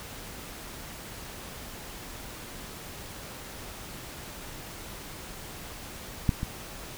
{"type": "clicks", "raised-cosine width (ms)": 5, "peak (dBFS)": [-9, -18], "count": 2, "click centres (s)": [6.292, 6.431], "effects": ["pink hiss -42 dBFS RMS until 6.97 s"]}